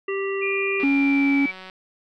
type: harmonic tone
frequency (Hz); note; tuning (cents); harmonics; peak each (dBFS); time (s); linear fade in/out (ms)
392; G4; 0; 1 / 3 / 5 / 7; -24 / -34 / -33 / -34; 0.08-0.84; 5
type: tone with pitch glide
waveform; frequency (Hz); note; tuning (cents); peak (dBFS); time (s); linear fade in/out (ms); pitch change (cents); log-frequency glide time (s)
sine; 2400 to 2304; D7 to D7; +37 to -34; -24; 0.41-1.52; 20; -71; 0.8-1.4
type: click train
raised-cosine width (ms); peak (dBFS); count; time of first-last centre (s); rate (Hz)
0.3; -24; 169; 0.8-1.698; 187
type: tone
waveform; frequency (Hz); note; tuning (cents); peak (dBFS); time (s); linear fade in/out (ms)
triangle; 277.8; C#4; +4; -15; 0.83-1.46; 5
effects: none